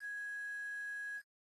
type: tone with quantisation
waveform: sine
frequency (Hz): 1661.2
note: G#6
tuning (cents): 0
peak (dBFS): -40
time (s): 0-1.22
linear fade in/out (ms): 50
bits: 10
effects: AAC 32 kbps